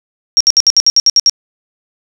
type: tone bursts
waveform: sine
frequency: 5588 Hz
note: F8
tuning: in tune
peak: -4 dBFS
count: 10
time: 0.37-1.296 s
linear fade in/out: 0 ms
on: 35 ms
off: 64 ms
effects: none